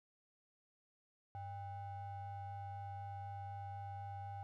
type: ring-modulated tone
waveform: triangle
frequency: 349.2 Hz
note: F4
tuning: in tune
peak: -39 dBFS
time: 1.35-4.43 s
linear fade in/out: 0 ms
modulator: 448 Hz
effects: none